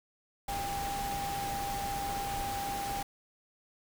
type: tone in noise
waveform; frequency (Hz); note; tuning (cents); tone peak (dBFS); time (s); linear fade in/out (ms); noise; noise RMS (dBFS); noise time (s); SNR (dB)
sine; 798; G5; +31; -34; 0.48-3.03; 5; pink; -39; 0.48-3.03; +2
effects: none